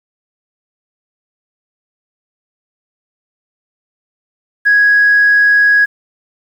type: tone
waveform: sine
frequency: 1661.2 Hz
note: G#6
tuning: in tune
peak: -5 dBFS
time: 4.65-5.86 s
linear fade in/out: 20 ms
effects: tanh soft clip ceiling -2 dBFS + 7-bit